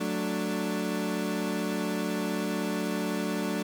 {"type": "chord", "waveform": "30% pulse", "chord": "D major", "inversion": "first", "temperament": "equal with one note detuned", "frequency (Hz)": [185, 220.9, 293.7], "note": ["F#3", "A3", "D4"], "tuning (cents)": [0, 7, 0], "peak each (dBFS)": -30, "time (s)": [0, 3.63], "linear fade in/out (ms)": 10, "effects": []}